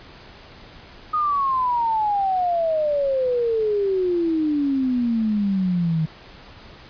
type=exponential sweep; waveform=sine; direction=down; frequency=1249 to 155.56 Hz; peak=-18 dBFS; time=1.13-6.06 s; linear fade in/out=10 ms; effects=pink hiss -44 dBFS RMS until 6.89 s + resampled to 11025 Hz